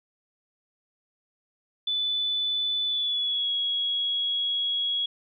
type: tone with pitch glide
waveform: sine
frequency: 3491 to 3326 Hz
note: A7 to G#7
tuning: -14 to +2 cents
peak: -24 dBFS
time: 1.87-5.06 s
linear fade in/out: 5 ms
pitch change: -84 cents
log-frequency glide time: 2.87-3.5 s
effects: none